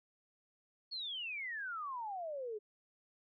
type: exponential sweep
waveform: sine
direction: down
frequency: 4435 to 408.8 Hz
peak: -39 dBFS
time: 0.91-2.59 s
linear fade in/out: 20 ms
effects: none